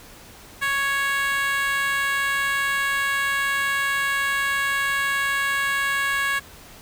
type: tone with high-pass filter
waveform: 10% pulse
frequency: 554.4 Hz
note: C#5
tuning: in tune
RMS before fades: -23 dBFS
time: 0.61-6.4 s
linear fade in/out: 20 ms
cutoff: 1400 Hz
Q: 7.4
effects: pink hiss -45 dBFS RMS until 6.81 s